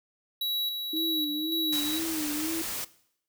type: tone with tremolo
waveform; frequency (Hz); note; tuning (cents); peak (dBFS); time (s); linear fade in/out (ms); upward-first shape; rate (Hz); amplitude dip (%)
square; 3900; B7; -23; -28; 0.41-1.99; 5; square; 1.8; 45
type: tone with vibrato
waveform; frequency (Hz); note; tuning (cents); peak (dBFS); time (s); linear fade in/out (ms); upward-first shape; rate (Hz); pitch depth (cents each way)
sine; 311.1; D#4; 0; -30; 0.93-2.62; 5; sine; 2; 91
type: noise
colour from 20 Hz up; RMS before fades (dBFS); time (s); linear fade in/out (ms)
white; -34; 1.72-2.85; 10
effects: noise-tail reverb RT60 0.7 s tail -19 dB re dry